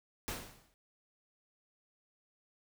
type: noise with exponential decay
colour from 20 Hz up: pink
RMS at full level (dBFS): -36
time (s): 0.28-0.74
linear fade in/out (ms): 0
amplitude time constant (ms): 100
effects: none